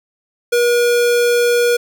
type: tone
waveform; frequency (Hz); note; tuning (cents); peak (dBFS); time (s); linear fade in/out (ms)
square; 480; B4; -49; -12; 0.52-1.77; 10
effects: none